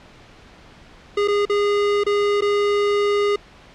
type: tone with dropouts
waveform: square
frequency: 409.5 Hz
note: G#4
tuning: 24 cents flat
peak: -17 dBFS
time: 1.17-3.36 s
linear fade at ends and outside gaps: 5 ms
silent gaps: 1.277-1.282 / 1.454-1.496 / 2.037-2.064 / 2.409-2.42 s
effects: pink hiss -46 dBFS RMS until 3.74 s + low-pass 4000 Hz 12 dB/octave